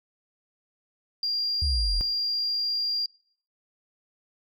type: tone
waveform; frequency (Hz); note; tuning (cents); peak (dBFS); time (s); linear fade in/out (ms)
sine; 4781; D8; +30; -24; 1.23-3.06; 2
type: exponential sweep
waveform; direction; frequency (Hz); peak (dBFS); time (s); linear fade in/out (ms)
sine; down; 77.1 to 38.89; -22; 1.62-2.01; 0
effects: noise-tail reverb RT60 0.6 s tail -23 dB re dry + tanh soft clip ceiling -18 dBFS